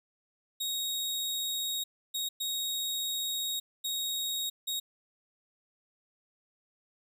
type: tone bursts at uneven times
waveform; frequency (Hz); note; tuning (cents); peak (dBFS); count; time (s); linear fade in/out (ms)
sawtooth; 3765; A#7; +16; -28; 5; 0.6-1.84 / 2.14-2.29 / 2.4-3.6 / 3.84-4.5 / 4.67-4.8; 10
effects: none